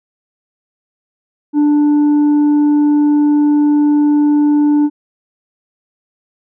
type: tone with tanh clipping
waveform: triangle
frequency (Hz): 294.7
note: D4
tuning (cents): +6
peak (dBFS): -9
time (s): 1.53-4.9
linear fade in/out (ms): 50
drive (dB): 8
effects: none